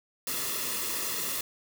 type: noise with comb filter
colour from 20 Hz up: white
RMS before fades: -32 dBFS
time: 0.27-1.41 s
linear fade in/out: 2 ms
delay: 1.3 ms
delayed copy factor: -0.65
effects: none